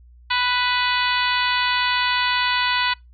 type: harmonic tone with a mistuned harmonic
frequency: 494.1 Hz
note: B4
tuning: 1 cent sharp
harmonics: 2 / 3 / 4 / 5 / 6 / 7 / 8 / 9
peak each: -23 / -25 / -26 / -27 / -28 / -28 / -29 / -30 dBFS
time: 0.3-2.94 s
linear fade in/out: 10 ms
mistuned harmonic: 5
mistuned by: +16 cents
effects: noise-tail reverb RT60 0.2 s tail -26 dB re dry + added 60 Hz sine -45 dBFS peak until 3.13 s